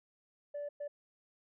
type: tone bursts at uneven times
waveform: sine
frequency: 581 Hz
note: D5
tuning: 19 cents flat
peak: -36 dBFS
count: 2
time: 0.54-0.69 / 0.8-0.88 s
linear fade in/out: 10 ms
effects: tanh soft clip ceiling -35 dBFS